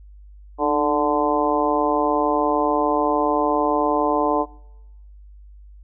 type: harmonic tone with a mistuned harmonic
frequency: 146.83 Hz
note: D3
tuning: in tune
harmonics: 2 / 3 / 4 / 5 / 6 / 7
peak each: -24 / -24 / -24 / -24 / -24 / -24 dBFS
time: 0.58-4.46 s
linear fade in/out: 50 ms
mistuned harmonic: 2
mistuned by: +56 cents
effects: noise-tail reverb RT60 1.0 s tail -25 dB re dry + added 50 Hz sine -41 dBFS peak until 5.83 s